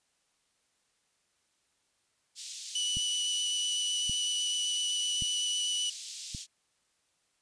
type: band-pass noise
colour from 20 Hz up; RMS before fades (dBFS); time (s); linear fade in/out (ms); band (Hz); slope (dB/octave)
white; -43; 2.35-6.47; 50; 3300 to 7600; 24
type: tone with vibrato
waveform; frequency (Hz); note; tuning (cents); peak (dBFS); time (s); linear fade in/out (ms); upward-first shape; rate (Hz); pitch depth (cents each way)
sawtooth; 2960; F#7; 0; -26; 2.75-5.9; 5; sine; 7.9; 9
type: click train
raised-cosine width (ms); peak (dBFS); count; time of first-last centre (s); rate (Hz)
5; -27; 4; 2.97-6.348; 0.888
effects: white hiss -74 dBFS RMS until 7.41 s + resampled to 22050 Hz